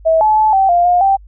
sine tone with pitch steps, 647 / 860 / 865 / 773 / 698 / 711 / 781 Hz, E5 / A5 / A5 / G5 / F5 / F5 / G5, -32 / -40 / -30 / -24 / -1 / +31 / -7 cents, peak -8 dBFS, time 0.05-1.17 s, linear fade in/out 20 ms, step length 160 ms, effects added 50 Hz sine -36 dBFS peak until 1.27 s

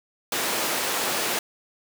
pink high-pass noise, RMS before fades -26 dBFS, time 0.32-1.39 s, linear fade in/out 2 ms, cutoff 390 Hz, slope 12 dB/octave, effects none

